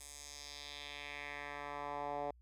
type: tone with band-pass filter sweep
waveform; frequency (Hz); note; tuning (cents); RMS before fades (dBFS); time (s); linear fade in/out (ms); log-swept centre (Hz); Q
10% pulse; 144.5; D3; -28; -45; 0-2.31; 5; 8700 to 650; 2
effects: added 60 Hz sine -60 dBFS peak until 2.41 s